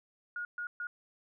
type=tone bursts at uneven times; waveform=sine; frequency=1437 Hz; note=F6; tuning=49 cents sharp; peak=-35 dBFS; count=3; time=0.36-0.45 / 0.58-0.67 / 0.8-0.87 s; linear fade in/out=2 ms; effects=none